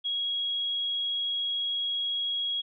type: tone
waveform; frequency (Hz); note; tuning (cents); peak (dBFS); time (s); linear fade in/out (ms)
sine; 3309; G#7; -7; -27; 0.04-2.62; 20
effects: none